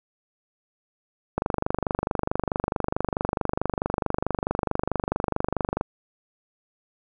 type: click train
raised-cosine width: 1 ms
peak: -9 dBFS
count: 110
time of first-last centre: 1.38-5.811 s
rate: 24.6 Hz
effects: none